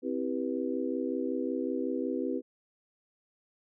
sine chord, C major seventh, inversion none, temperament just, 261.6 / 327 / 392.4 / 490.5 Hz, C4 / E4 / G4 / B4, 0 / -14 / +2 / -12 cents, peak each -33 / -35 / -36 / -36 dBFS, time 0.02-2.42 s, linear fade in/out 50 ms, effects none

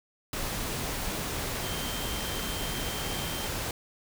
sine tone in noise, 3145 Hz, G7, 5 cents sharp, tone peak -40 dBFS, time 1.63-3.47 s, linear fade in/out 2 ms, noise pink, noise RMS -33 dBFS, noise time 0.33-3.71 s, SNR -10 dB, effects none

